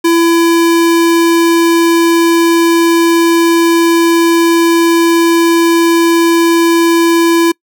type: tone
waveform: square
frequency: 335.5 Hz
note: E4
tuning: 31 cents sharp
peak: -7 dBFS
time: 0.04-7.52 s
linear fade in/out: 10 ms
effects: noise-tail reverb RT60 0.1 s tail -26 dB re dry